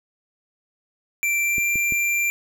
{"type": "tone with pitch glide", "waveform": "square", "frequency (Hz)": [2349, 2368], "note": ["D7", "D7"], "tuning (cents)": [0, 14], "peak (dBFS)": -20, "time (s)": [1.23, 2.3], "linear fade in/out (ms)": 0, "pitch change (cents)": 14, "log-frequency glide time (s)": [1.41, 1.66]}
{"type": "clicks", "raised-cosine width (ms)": 3, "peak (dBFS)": -20, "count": 3, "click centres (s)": [1.582, 1.757, 1.923]}
{"effects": []}